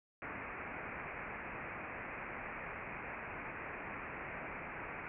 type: low-pass noise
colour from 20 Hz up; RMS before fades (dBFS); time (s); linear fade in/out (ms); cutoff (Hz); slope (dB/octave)
white; -45; 0.22-5.08; 0; 2500; 96
effects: none